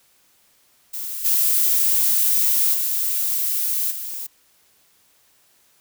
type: noise with level steps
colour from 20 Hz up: violet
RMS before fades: -29 / -18 / -22 / -30 dBFS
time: 0.93-4.27 s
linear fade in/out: 10 ms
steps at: 1.24 / 2.73 / 3.9 s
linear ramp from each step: 20 ms
effects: white hiss -59 dBFS RMS until 5.8 s